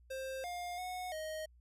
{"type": "tone with pitch steps", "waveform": "square", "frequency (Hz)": [528, 708, 731, 626], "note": ["C5", "F5", "F#5", "D#5"], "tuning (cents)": [16, 23, -21, 10], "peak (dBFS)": -40, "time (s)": [0.1, 1.46], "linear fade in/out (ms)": 10, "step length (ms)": 340, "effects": ["added 60 Hz sine -60 dBFS peak until 1.6 s", "resampled to 32000 Hz"]}